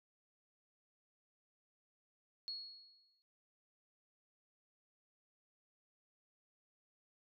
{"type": "tone with exponential decay", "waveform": "sine", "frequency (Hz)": 4331, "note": "C#8", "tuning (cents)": -41, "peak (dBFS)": -39, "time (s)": [2.48, 3.22], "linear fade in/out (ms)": 0, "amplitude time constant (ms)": 160, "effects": []}